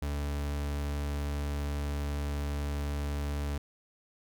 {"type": "tone", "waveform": "40% pulse", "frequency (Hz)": 72.1, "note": "D2", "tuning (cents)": -31, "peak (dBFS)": -30, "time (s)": [0.02, 3.58], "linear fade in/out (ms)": 5, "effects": []}